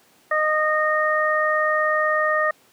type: harmonic tone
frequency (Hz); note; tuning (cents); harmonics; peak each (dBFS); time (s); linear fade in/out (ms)
616; D#5; -17; 1 / 2 / 3; -22 / -22 / -22; 0.31-2.51; 5
effects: pink hiss -56 dBFS RMS until 2.72 s + high-pass 200 Hz 12 dB/octave